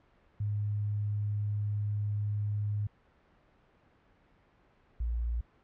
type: tone pair in turn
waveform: sine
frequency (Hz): 103.83 / 58.1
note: G#2 / A#1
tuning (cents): 0 / -5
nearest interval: minor seventh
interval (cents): 1005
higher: first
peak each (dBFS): -29 / -29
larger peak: neither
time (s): 0.4-2.87 / 5-5.41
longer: first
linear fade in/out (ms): 5
effects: pink hiss -65 dBFS RMS until 5.63 s + low-pass 2000 Hz 12 dB/octave